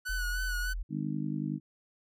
45% pulse tone with vibrato, 1480 Hz, F#6, in tune, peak -33 dBFS, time 0.05-0.74 s, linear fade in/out 20 ms, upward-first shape sine, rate 3.3 Hz, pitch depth 39 cents each way
sine tone, 42.43 Hz, F1, 49 cents flat, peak -32 dBFS, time 0.09-0.83 s, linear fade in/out 10 ms
harmonic tone, 50.8 Hz, G#1, 38 cents flat, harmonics 3 / 4 / 5 / 6, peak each -35 / -36 / -37 / -38 dBFS, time 0.89-1.6 s, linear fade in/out 50 ms
effects none

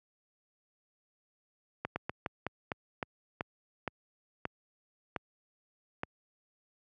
slowing click train, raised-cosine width 0.5 ms, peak -18 dBFS, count 12, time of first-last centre 1.85-6.034 s, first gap 110 ms, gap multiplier 1.23, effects high-pass 80 Hz 12 dB/octave

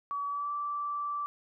sine tone with pitch glide, 1139 to 1164.9 Hz, C#6 to D6, +47 to -14 cents, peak -31 dBFS, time 0.11-1.26 s, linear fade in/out 0 ms, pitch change +39 cents, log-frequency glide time 0.27-0.52 s, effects none

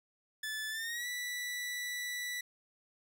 sawtooth tone with pitch glide, 1740 to 1964.4 Hz, A6 to B6, -20 to -10 cents, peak -33 dBFS, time 0.43-2.41 s, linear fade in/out 5 ms, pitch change +210 cents, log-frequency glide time 0.7-1.07 s, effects none

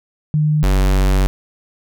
sine / square tone pair in turn, 151.9 / 47.6 Hz, D#3 / F#1, -41 / +50 cents, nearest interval octave + minor sixth, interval 2009 cents, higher first, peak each -12 dBFS, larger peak neither, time 0.34-0.63 / 0.63-1.27 s, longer second, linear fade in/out 0 ms, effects none

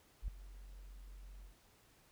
sine tone with ADSR envelope, 46.07 Hz, F#1, 7 cents flat, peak -33 dBFS, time 0.22-1.56 s, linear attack 59 ms, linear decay 4 ms, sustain -17 dB, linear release 120 ms, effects pink hiss -68 dBFS RMS until 2.11 s

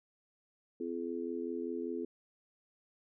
harmonic tone, 85.1 Hz, F2, 44 cents flat, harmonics 3 / 4 / 5, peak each -40 / -39 / -40 dBFS, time 0.8-2.05 s, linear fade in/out 5 ms, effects none

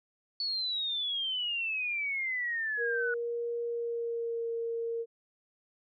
sine exponential sweep, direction down, 4466 to 1458 Hz, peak -30 dBFS, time 0.4-3.14 s, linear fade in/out 2 ms
sine tone with pitch glide, 471.4 to 462 Hz, A#4 to A#4, +19 to -16 cents, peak -31 dBFS, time 2.77-5.06 s, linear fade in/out 50 ms, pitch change -35 cents, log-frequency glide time 3.62-4.49 s
effects none

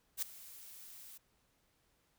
blue noise with ADSR envelope, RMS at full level -34 dBFS, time 0.17-1.18 s, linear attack 54 ms, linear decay 4 ms, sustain -19 dB, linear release 10 ms, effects pink hiss -75 dBFS RMS until 2.18 s

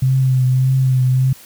sine tone with vibrato, 130 Hz, C3, 11 cents flat, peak -11 dBFS, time 0.02-1.33 s, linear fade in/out 5 ms, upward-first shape triangle, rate 1.7 Hz, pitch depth 36 cents each way, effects white hiss -42 dBFS RMS until 1.45 s

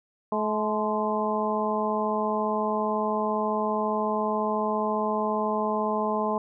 harmonic tone with a mistuned harmonic, 214.4 Hz, A3, 45 cents flat, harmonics 1 / 2 / 3 / 4 / 5, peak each -30 / -30 / -30 / -30 / -30 dBFS, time 0.32-6.38 s, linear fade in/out 2 ms, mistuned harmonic 5, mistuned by -53 cents, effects none

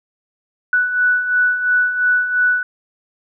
sine beating tone pair, 1480 / 1482.9 Hz, F#6 / F#6, 0 / +3 cents, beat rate 2.9 Hz, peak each -21 / -14 dBFS, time 0.73-2.63 s, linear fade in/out 2 ms, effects none

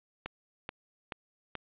click train, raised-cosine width 0.3 ms, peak -20 dBFS, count 4, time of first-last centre 0.26-1.553 s, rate 2.32 Hz, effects resampled to 8000 Hz + 10-bit

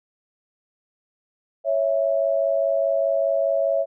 sine tone pair together, 554.4 / 659.3 Hz, C#5 / E5, 0 / 0 cents, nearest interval minor third, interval 300 cents, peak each -21 dBFS, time 1.64-3.86 s, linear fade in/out 50 ms, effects none

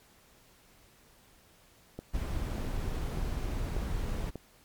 click train, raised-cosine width 2 ms, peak -25 dBFS, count 5, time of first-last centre 1.99-4.357 s, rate 1.69 Hz
brown noise, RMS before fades -33 dBFS, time 2.13-4.31 s, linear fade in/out 20 ms
effects pink hiss -61 dBFS RMS until 4.64 s + MP3 96 kbps

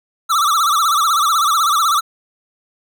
square tone with vibrato, 1246 Hz, D#6, 2 cents sharp, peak -13 dBFS, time 0.29-2.01 s, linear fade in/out 20 ms, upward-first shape sine, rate 16 Hz, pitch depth 150 cents each way, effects none

